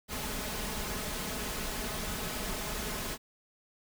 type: noise with comb filter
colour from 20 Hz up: pink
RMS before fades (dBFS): -36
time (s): 0.08-3.18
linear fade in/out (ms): 50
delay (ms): 4.7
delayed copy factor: +0.5
effects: none